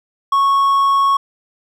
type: tone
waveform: triangle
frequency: 1104 Hz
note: C#6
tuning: 7 cents flat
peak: -9 dBFS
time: 0.32-1.17 s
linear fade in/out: 5 ms
effects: none